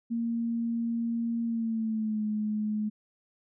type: tone with pitch glide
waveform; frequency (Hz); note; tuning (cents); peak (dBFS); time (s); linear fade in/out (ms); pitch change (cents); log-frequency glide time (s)
sine; 232 to 212.7; A#3 to G#3; -8 to +42; -27; 0.1-2.9; 20; -150; 1.44-2.24
effects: none